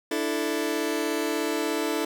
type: chord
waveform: sawtooth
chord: D suspended second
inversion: none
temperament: just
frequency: 293.7 / 330.4 / 440.5 Hz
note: D4 / E4 / A4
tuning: 0 / +4 / +2 cents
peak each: -26 / -25 / -25 dBFS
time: 0.11-2.05 s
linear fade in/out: 5 ms
effects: none